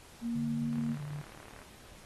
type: tone with vibrato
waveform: sine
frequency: 233.1 Hz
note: A#3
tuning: in tune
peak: -31 dBFS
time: 0.21-0.97 s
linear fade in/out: 50 ms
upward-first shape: sine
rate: 2.5 Hz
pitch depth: 9 cents each way
type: tone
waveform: sine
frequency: 146.83 Hz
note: D3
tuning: in tune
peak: -37 dBFS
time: 0.35-1.22 s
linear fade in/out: 10 ms
type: click train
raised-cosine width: 0.5 ms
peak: -35 dBFS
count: 34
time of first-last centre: 0.73-1.617 s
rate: 37.2 Hz
effects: pink hiss -55 dBFS RMS until 2.05 s + AAC 32 kbps